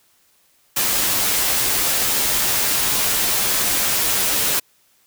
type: noise with comb filter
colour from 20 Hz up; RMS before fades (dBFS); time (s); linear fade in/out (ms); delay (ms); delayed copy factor
white; -19; 0.76-4.6; 10; 12; -0.6
effects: white hiss -59 dBFS RMS until 5.06 s